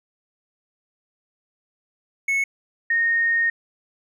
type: tone pair in turn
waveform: triangle / sine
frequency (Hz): 2200 / 1850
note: C#7 / A#6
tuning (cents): -14 / -14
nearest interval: minor third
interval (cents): 300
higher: first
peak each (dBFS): -17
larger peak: neither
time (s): 2.28-2.44 / 2.9-3.5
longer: second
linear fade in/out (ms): 5
effects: none